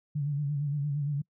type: tone with vibrato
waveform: sine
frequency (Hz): 144.6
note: D3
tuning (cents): -27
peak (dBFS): -27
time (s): 0.15-1.22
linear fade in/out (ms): 10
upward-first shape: sine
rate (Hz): 8.7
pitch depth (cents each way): 63
effects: noise-tail reverb RT60 0.1 s tail -26 dB re dry